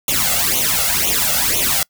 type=noise with flanger; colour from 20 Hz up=white; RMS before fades=-17 dBFS; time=0.08-1.83 s; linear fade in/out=2 ms; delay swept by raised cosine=0.3 to 1.5 ms; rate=2 Hz; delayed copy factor=+0.85; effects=noise-tail reverb RT60 0.1 s tail -26 dB re dry